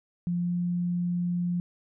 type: tone with pitch glide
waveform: sine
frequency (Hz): 174.61 to 175.72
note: F3 to F3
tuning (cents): 0 to +11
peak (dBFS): -25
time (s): 0.27-1.6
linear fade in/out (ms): 0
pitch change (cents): +11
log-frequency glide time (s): 0.39-0.52
effects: none